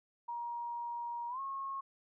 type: tone with pitch glide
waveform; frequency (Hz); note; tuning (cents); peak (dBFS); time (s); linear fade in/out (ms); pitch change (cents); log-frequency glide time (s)
sine; 947 to 1087.8; A#5 to C#6; +27 to -33; -37; 0.28-1.81; 10; +240; 1.29-1.4
effects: none